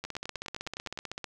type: two click trains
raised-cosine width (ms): 0.2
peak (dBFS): -20 / -19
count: 10 / 20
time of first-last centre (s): 0.05-0.975 / 0.04-1.243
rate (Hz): 9.73 / 15.8
effects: none